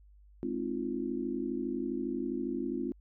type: chord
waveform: sine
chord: F minor seventh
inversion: first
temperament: just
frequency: 209.5 / 261.9 / 314.3 / 349.2 Hz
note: Ab3 / C4 / Eb4 / F4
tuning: +15 / +2 / +18 / 0 cents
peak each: -40 / -35 / -40 / -36 dBFS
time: 0.43-2.92 s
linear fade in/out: 0 ms
effects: added 50 Hz sine -55 dBFS peak until 3 s